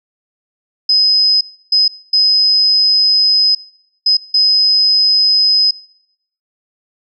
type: tone bursts at uneven times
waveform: sine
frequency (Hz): 5050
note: D#8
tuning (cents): +25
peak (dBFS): -8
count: 5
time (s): 0.89-1.41 / 1.72-1.88 / 2.13-3.55 / 4.06-4.17 / 4.34-5.71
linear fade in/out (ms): 5
effects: noise-tail reverb RT60 0.7 s tail -21 dB re dry